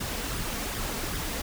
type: noise with flanger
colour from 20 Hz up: pink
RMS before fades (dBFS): -32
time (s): 0-1.42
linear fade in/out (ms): 10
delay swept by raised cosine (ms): 0.57 to 4.47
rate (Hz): 2.6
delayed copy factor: +0.5
effects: none